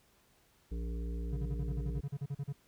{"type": "harmonic tone", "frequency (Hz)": 57.6, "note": "A#1", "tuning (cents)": -20, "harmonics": [1, 3, 5, 7, 8], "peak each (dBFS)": [-35, -45, -49, -52, -53], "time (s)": [0.71, 2.01], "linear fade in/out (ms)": 10}
{"type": "tone bursts", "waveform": "triangle", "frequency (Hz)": 140.9, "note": "C#3", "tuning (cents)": 29, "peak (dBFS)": -32, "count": 14, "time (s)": [1.32, 2.528], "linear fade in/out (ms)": 10, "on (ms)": 51, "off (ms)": 38}
{"effects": ["pink hiss -68 dBFS RMS until 2.67 s"]}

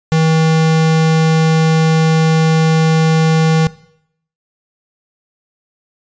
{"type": "tone", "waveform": "square", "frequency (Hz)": 160, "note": "D#3", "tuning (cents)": 49, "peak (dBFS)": -10, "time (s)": [0.12, 3.67], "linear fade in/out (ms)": 0, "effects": ["noise-tail reverb RT60 0.7 s tail -19 dB re dry", "resampled to 16000 Hz"]}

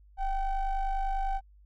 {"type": "ring-modulated tone", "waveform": "triangle", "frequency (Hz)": 377, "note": "F#4", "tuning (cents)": 32, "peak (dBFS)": -22, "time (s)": [0.17, 1.41], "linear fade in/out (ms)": 50, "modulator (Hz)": 402, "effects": ["added 50 Hz sine -54 dBFS peak until 1.65 s"]}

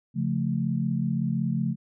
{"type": "chord", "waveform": "sine", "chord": "Db augmented", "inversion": "none", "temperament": "equal", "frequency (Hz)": [138.59, 174.61, 220], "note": ["Db3", "F3", "A3"], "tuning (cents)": [0, 0, 0], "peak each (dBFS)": -28, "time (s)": [0.14, 1.76], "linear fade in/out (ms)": 50, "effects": []}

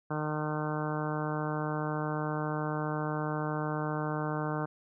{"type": "harmonic tone", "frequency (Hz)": 152.4, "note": "D#3", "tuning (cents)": -36, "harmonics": [1, 2, 3, 4, 5, 6, 7, 8, 9, 10], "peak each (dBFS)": [-34, -37, -39, -40, -41, -42, -42, -43, -44, -44], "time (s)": [0.1, 4.66], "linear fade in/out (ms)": 10, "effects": []}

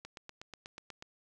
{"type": "click train", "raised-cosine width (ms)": 0.2, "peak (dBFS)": -28, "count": 9, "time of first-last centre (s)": [0.05, 1.024], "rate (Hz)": 8.21, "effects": []}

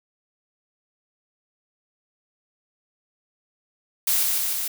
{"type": "noise with echo", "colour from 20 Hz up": "blue", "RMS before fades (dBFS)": -21, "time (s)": [4.07, 4.23], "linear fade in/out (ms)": 5, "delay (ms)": 150, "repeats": 3, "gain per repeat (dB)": -2, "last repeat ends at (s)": 4.68, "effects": []}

